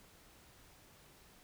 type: silence
effects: pink hiss -62 dBFS RMS until 1.43 s